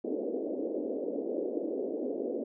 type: band-pass noise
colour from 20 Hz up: white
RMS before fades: -34 dBFS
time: 0.04-2.44 s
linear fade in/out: 5 ms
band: 250 to 540 Hz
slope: 48 dB/octave
effects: none